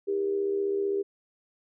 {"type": "tone with amplitude modulation", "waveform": "sine", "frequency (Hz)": 398.2, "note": "G4", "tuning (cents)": 27, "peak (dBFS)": -22, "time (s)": [0.07, 1.03], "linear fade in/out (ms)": 20, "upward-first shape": "sine", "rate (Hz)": 75.6, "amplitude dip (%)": 60, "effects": []}